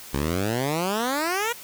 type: exponential sweep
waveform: 10% pulse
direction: up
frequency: 65.1 to 488.2 Hz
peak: -15 dBFS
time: 0.13-1.53 s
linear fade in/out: 10 ms
effects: white hiss -42 dBFS RMS until 1.63 s